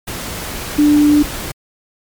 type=tone in noise; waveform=sine; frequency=295.6 Hz; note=D4; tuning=11 cents sharp; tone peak=-7 dBFS; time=0.78-1.23 s; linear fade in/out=10 ms; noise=pink; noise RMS=-25 dBFS; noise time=0.07-1.52 s; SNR=+15 dB; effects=MP3 96 kbps